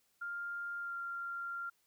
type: tone with pitch glide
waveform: sine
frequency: 1400 to 1386.3 Hz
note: F6 to F6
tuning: +4 to -13 cents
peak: -38 dBFS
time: 0.21-1.7 s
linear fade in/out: 10 ms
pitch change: -17 cents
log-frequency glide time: 0.8-0.94 s
effects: white hiss -75 dBFS RMS until 1.86 s